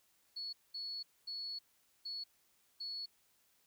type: tone bursts at uneven times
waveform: sine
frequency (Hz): 4392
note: C#8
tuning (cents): -17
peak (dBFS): -40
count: 5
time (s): 0.36-0.53 / 0.74-1.03 / 1.27-1.59 / 2.05-2.24 / 2.8-3.06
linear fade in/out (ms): 10
effects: white hiss -73 dBFS RMS until 3.66 s